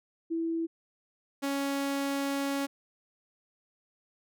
sine / sawtooth tone pair in turn, 329.6 / 278 Hz, E4 / C#4, 0 / +5 cents, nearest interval minor third, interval 295 cents, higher first, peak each -28 / -25 dBFS, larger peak second, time 0.3-0.67 / 1.42-2.67 s, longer second, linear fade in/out 20 ms, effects none

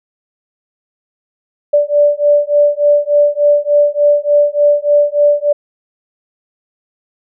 sine beating tone pair, 583 / 586.4 Hz, D5 / D5, -13 / -3 cents, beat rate 3.4 Hz, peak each -11 dBFS, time 1.73-5.53 s, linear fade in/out 10 ms, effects none

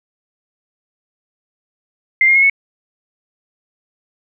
sine tone with pitch steps, 2093 / 2130 / 2167 / 2205 Hz, C7 / C7 / C#7 / C#7, 0 / +30 / -40 / -10 cents, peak -8 dBFS, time 2.21-2.498 s, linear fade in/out 2 ms, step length 72 ms, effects none

